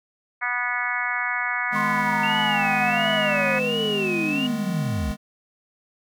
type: harmonic tone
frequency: 245.2 Hz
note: B3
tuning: 12 cents flat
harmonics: 3 / 4 / 5 / 6 / 7 / 8 / 9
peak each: -34 / -32 / -31 / -30 / -29 / -30 / -29 dBFS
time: 0.41-3.6 s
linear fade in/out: 20 ms
type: chord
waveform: square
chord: G# minor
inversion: second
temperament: just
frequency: 155.74 / 207.7 / 249.2 Hz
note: D#3 / G#3 / B3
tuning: +2 / 0 / +16 cents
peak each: -35 / -29 / -35 dBFS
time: 1.71-5.17 s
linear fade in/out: 50 ms
type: linear sweep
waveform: sine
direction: down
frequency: 1068 to 55 Hz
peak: -24 dBFS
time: 1.75-5.12 s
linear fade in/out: 10 ms
type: tone with vibrato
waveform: sine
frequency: 2712 Hz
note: E7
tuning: 49 cents sharp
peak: -25 dBFS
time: 2.23-4.47 s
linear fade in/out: 5 ms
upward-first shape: sine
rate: 1.4 Hz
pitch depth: 140 cents each way
effects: none